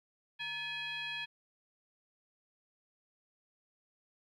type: tone with frequency modulation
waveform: sine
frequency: 2511 Hz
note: D#7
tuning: 15 cents sharp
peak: -36 dBFS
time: 0.39-1.26 s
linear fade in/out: 20 ms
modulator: 788 Hz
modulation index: 1.4
effects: tanh soft clip ceiling -32 dBFS + 13-bit